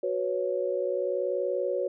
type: chord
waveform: sine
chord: F# suspended fourth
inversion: none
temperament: equal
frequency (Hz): 370 / 493.9 / 554.4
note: F#4 / B4 / C#5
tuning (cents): 0 / 0 / 0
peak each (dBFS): -31 / -31 / -29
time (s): 0.03-1.88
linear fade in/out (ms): 5
effects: none